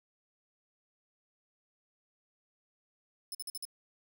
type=tone bursts; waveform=10% pulse; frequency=5220 Hz; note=E8; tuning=18 cents flat; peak=-32 dBFS; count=5; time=3.32-3.652 s; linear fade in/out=2 ms; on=28 ms; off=48 ms; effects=none